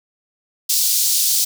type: high-pass noise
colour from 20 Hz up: pink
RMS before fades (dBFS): -17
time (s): 0.69-1.45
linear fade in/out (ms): 10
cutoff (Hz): 4400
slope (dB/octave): 24
effects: none